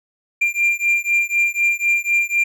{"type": "beating tone pair", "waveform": "triangle", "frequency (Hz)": [2383, 2387], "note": ["D7", "D7"], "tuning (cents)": [25, 28], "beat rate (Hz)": 4, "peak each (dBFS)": -17, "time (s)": [0.41, 2.44], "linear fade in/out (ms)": 10, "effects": []}